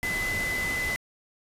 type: tone in noise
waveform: sine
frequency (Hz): 2018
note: B6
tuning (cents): +37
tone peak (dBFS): -27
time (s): 0.03-0.96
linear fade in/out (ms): 0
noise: pink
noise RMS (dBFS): -34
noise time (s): 0.03-0.96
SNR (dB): +4
effects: resampled to 32000 Hz